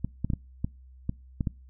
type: clicks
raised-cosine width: 5 ms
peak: -15 dBFS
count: 8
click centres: 0.046 / 0.246 / 0.302 / 0.335 / 0.645 / 1.094 / 1.408 / 1.472 s
effects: noise-tail reverb RT60 0.3 s tail -25 dB re dry + added 64 Hz sine -48 dBFS peak until 1.69 s